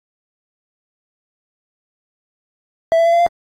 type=tone with pitch steps; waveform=triangle; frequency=659.3 / 667.3 / 675.5 / 683.7 / 692.1 Hz; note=E5 / E5 / E5 / F5 / F5; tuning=0 / +21 / +42 / -37 / -16 cents; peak=-8 dBFS; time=2.92-3.265 s; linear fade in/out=0 ms; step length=69 ms; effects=AAC 48 kbps